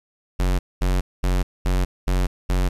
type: tone bursts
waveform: square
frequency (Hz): 45.76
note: F#1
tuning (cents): -18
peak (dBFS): -18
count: 6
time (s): 0.39-2.69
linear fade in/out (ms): 10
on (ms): 200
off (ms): 220
effects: resampled to 32000 Hz + 9-bit